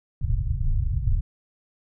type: low-pass noise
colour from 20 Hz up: pink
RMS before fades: -23 dBFS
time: 0.21-1.21 s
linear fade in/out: 5 ms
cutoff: 130 Hz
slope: 48 dB/octave
effects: none